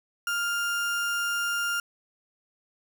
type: tone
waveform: 35% pulse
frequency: 1402 Hz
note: F6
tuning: 6 cents sharp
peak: -24 dBFS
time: 0.27-1.8 s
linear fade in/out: 2 ms
effects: none